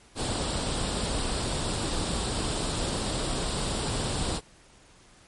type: noise with comb filter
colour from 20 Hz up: pink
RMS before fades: -29 dBFS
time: 0.15-4.41 s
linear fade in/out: 50 ms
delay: 0.24 ms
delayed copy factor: +0.5
effects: pink hiss -56 dBFS RMS until 5.27 s + MP3 48 kbps